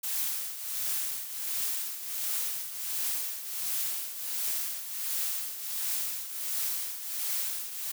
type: noise with tremolo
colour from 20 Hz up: blue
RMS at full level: -30 dBFS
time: 0.03-7.92 s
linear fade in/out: 10 ms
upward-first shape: triangle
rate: 1.4 Hz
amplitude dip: 70%
effects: none